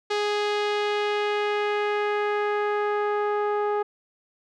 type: tone with low-pass filter sweep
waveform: sawtooth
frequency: 415.3 Hz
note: G#4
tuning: in tune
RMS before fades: -25 dBFS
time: 0.1-3.83 s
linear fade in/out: 10 ms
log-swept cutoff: 4500 to 1100 Hz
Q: 1.3
effects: none